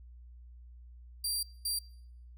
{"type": "tone bursts at uneven times", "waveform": "20% pulse", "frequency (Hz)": 4717, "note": "D8", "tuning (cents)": 7, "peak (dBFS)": -25, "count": 2, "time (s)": [[1.24, 1.43], [1.65, 1.79]], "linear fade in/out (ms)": 5, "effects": ["noise-tail reverb RT60 0.7 s tail -25 dB re dry", "added 60 Hz sine -49 dBFS peak until 2.37 s"]}